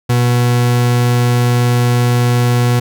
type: tone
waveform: 40% pulse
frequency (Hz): 121.7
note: B2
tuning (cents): -25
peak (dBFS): -9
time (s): 0.09-2.8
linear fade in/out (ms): 10
effects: none